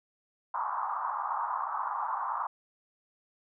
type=band-pass noise; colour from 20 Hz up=pink; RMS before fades=-33 dBFS; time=0.54-2.47 s; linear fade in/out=5 ms; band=860 to 1200 Hz; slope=48 dB/octave; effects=none